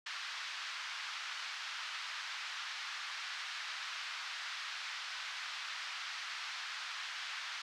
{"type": "band-pass noise", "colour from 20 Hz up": "pink", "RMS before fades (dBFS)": -43, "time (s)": [0.06, 7.62], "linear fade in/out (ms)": 5, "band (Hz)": [1200, 5100], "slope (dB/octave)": 24, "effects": []}